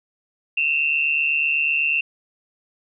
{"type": "tone pair together", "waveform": "sine", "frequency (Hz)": [2588, 2736], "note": ["E7", "F7"], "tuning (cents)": [-32, -36], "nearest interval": "minor second", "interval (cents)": 96, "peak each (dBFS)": [-23, -19], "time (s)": [0.57, 2.01], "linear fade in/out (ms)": 5, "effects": []}